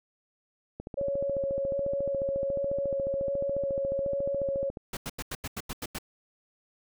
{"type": "click train", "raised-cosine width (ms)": 2, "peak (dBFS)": -24, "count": 57, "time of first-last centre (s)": [0.8, 4.772], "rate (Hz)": 14.1}
{"type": "tone with vibrato", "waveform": "sine", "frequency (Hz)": 554.4, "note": "C#5", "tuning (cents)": 0, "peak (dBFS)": -27, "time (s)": [0.97, 4.7], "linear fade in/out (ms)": 10, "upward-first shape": "square", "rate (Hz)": 1.3, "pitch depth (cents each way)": 10}
{"type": "noise bursts", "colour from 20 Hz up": "pink", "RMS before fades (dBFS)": -35, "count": 9, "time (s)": [4.93, 5.986], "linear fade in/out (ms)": 5, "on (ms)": 40, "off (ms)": 87}
{"effects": []}